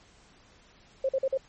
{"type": "tone bursts", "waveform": "sine", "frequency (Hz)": 533, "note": "C5", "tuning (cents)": 32, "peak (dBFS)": -23, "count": 4, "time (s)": [1.04, 1.375], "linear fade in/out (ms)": 5, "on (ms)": 50, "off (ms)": 45, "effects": ["pink hiss -58 dBFS RMS until 1.48 s", "MP3 32 kbps"]}